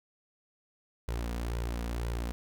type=tone with flanger; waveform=sawtooth; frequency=58.27 Hz; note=A#1; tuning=in tune; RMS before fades=-34 dBFS; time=1.08-2.32 s; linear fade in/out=0 ms; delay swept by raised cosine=2 to 4.2 ms; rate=2 Hz; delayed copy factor=+0.55; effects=none